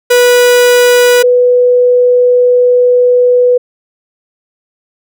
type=tone pair in turn; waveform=45% pulse / sine; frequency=490 / 493.7 Hz; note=B4 / B4; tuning=-14 / -1 cents; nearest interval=unison; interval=13 cents; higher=second; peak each=-4 dBFS; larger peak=neither; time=0.1-1.23 / 1.23-3.58 s; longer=second; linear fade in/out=10 ms; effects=none